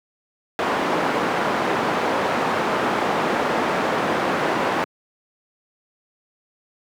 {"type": "low-pass noise", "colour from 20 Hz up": "white", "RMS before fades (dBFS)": -21, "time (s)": [0.59, 4.84], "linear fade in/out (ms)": 0, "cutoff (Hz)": 1100, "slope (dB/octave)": 12, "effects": ["high-pass 200 Hz 12 dB/octave"]}